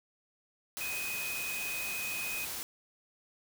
sine tone in noise, 2506 Hz, D#7, 12 cents sharp, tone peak -36 dBFS, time 0.81-2.45 s, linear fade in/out 0 ms, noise white, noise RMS -39 dBFS, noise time 0.77-2.63 s, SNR 0 dB, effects none

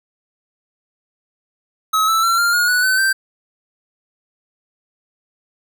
square tone with pitch steps, 1282 / 1318.8 / 1356.7 / 1395.6 / 1435.7 / 1476.9 / 1519.3 / 1562.9 Hz, E6 / E6 / E6 / F6 / F6 / F#6 / F#6 / G6, -49 / 0 / +49 / -2 / +47 / -4 / +45 / -6 cents, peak -14 dBFS, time 1.93-3.13 s, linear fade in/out 10 ms, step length 150 ms, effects none

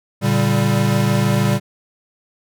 square chord, G minor, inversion first, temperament equal with one note detuned, 116.54 / 143.06 / 196 Hz, Bb2 / D3 / G3, 0 / -45 / 0 cents, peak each -19 / -20 / -19 dBFS, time 0.21-1.6 s, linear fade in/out 50 ms, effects none

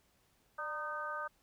harmonic tone with a mistuned harmonic, 307.6 Hz, D#4, 20 cents flat, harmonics 2 / 3 / 4 / 5, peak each -45 / -46 / -40 / -42 dBFS, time 0.58-1.28 s, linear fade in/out 10 ms, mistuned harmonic 2, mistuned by -63 cents, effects pink hiss -72 dBFS RMS until 1.42 s

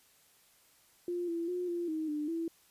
sine tone with pitch steps, 350.9 / 336.6 / 358.2 / 345.4 / 314.8 / 298.9 / 331.1 Hz, F4 / E4 / F4 / F4 / D#4 / D4 / E4, +8 / +36 / +44 / -19 / +20 / +31 / +8 cents, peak -32 dBFS, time 1.08-2.48 s, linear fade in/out 2 ms, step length 200 ms, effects white hiss -65 dBFS RMS until 2.7 s + resampled to 32000 Hz

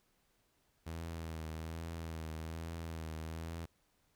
sawtooth tone with vibrato, 81.3 Hz, E2, 23 cents flat, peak -37 dBFS, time 0.86-3.66 s, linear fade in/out 10 ms, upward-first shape triangle, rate 1.2 Hz, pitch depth 47 cents each way, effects pink hiss -75 dBFS RMS until 4.15 s

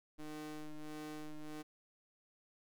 40% pulse ring-modulated tone, 152.8 Hz, D#3, 31 cents flat, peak -40 dBFS, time 0.18-1.63 s, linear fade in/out 20 ms, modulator 152 Hz, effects none

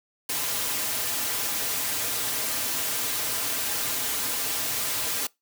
white noise with comb filter, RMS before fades -28 dBFS, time 0.29-5.27 s, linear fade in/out 5 ms, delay 5.4 ms, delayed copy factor -0.6, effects noise-tail reverb RT60 0.2 s tail -24 dB re dry + high-pass 100 Hz 12 dB/octave

